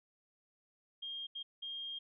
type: tone bursts at uneven times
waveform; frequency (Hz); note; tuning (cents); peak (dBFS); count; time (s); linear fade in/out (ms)
sine; 3221; G7; +46; -40; 3; 1.02-1.27 / 1.35-1.43 / 1.62-1.99; 10
effects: none